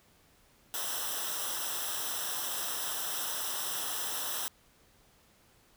white noise with comb filter, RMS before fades -35 dBFS, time 0.74-4.48 s, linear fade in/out 0 ms, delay 0.44 ms, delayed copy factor -0.8, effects pink hiss -64 dBFS RMS until 5.76 s

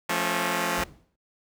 5% pulse chord, F augmented, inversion none, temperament just, 174.61 / 218.3 / 272.8 Hz, F3 / A3 / C#4, 0 / -13 / -28 cents, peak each -17 / -19 / -19 dBFS, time 0.09-0.84 s, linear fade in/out 5 ms
brown noise with exponential decay, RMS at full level -32 dBFS, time 0.77-1.16 s, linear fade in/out 5 ms, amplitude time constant 83 ms
effects high-pass 60 Hz 12 dB/octave

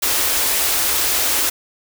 white band-stop noise, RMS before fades -18 dBFS, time 0.02-1.5 s, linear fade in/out 10 ms, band 100 to 250 Hz, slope 48 dB/octave, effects none

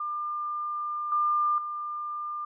sine tone with level steps, 1199 Hz, D6, 36 cents sharp, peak -29 / -22 / -31 dBFS, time 0-2.45 s, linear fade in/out 5 ms, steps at 1.12 / 1.58 s, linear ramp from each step 2 ms, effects none

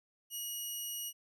10% pulse tone, 2900 Hz, F#7, 35 cents flat, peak -30 dBFS, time 0.3-1.13 s, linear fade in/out 50 ms, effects none

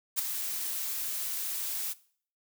blue noise with ADSR envelope, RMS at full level -26 dBFS, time 0.16-1.94 s, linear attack 30 ms, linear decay 10 ms, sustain -8 dB, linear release 26 ms, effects noise-tail reverb RT60 0.5 s tail -19 dB re dry

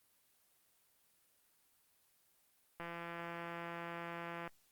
click train, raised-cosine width 0.5 ms, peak -30 dBFS, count 286, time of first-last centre 2.8-4.476 s, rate 170 Hz, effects white hiss -73 dBFS RMS until 4.71 s + Opus 32 kbps

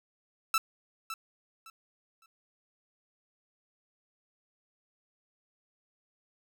sawtooth tone with echo, 1322 Hz, E6, 5 cents sharp, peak -20 dBFS, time 0.54-0.58 s, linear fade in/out 2 ms, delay 560 ms, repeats 3, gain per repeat -12 dB, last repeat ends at 2.26 s, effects none

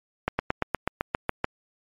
slowing click train, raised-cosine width 0.5 ms, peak -8 dBFS, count 10, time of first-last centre 0.28-1.444 s, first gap 110 ms, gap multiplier 1.04, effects MP3 64 kbps

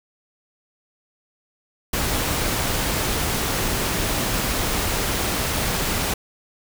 pink noise, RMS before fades -23 dBFS, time 1.93-6.14 s, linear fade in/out 5 ms, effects none

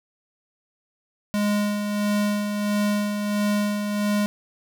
square tone with tremolo, 206.8 Hz, G#3, 7 cents flat, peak -20 dBFS, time 1.34-4.26 s, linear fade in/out 0 ms, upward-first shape sine, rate 1.5 Hz, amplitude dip 45%, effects none

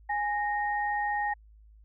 sine tone pair together, 828.6 / 1857 Hz, G#5 / A#6, -4 / -7 cents, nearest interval octave + major second, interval 1397 cents, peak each -28 / -32 dBFS, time 0.09-1.34 s, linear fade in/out 10 ms, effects added 53 Hz sine -52 dBFS peak until 1.84 s

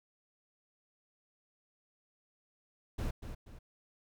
brown noise with echo, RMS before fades -35 dBFS, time 2.98-3.11 s, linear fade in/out 10 ms, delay 240 ms, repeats 2, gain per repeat -8 dB, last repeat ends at 3.59 s, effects none

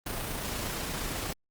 pink noise with amplitude modulation, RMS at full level -33 dBFS, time 0.06-1.33 s, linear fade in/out 5 ms, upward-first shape sine, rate 28.5 Hz, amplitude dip 30%, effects Opus 32 kbps

